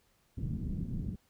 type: low-pass noise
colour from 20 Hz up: white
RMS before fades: -36 dBFS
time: 0.37-1.16 s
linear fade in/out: 10 ms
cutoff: 200 Hz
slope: 24 dB/octave
effects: pink hiss -71 dBFS RMS until 1.29 s